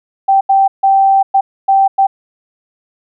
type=tone bursts at uneven times; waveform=sine; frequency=780 Hz; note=G5; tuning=9 cents flat; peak=-6 dBFS; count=6; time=0.28-0.41 / 0.49-0.68 / 0.83-1.23 / 1.34-1.41 / 1.68-1.88 / 1.98-2.07 s; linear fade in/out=10 ms; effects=none